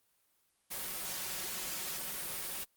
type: noise with comb filter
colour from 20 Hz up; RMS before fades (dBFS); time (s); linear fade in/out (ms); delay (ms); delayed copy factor
white; -39; 0.7-2.65; 20; 5.4; +0.55
effects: white hiss -74 dBFS RMS until 2.76 s + Opus 32 kbps